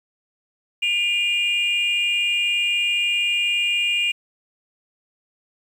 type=tone pair together; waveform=sine; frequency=2424 / 2817 Hz; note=D#7 / F7; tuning=-46 / +14 cents; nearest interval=minor third; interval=260 cents; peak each=-19 dBFS; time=0.82-4.12 s; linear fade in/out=10 ms; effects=tanh soft clip ceiling -15 dBFS + 8-bit